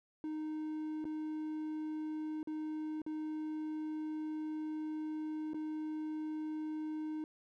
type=tone with dropouts; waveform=triangle; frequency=309.5 Hz; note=D#4; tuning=9 cents flat; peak=-35 dBFS; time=0.24-7.24 s; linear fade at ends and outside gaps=1 ms; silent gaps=1.043-1.052 / 2.43-2.473 / 3.018-3.064 / 5.534-5.544 s; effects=none